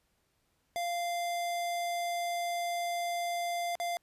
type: tone with dropouts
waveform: square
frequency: 694 Hz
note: F5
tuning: 11 cents flat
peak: -32 dBFS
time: 0.76-3.97 s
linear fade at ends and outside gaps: 0 ms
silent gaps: 3.754-3.8 s
effects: pink hiss -75 dBFS RMS until 4.02 s + resampled to 32000 Hz